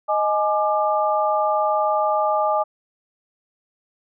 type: tone cluster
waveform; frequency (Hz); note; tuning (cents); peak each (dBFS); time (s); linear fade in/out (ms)
sine; 622 / 841 / 1191; D#5 / G#5 / D6; -1 / +22 / +24; -21 / -21 / -23; 0.08-2.64; 20
effects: none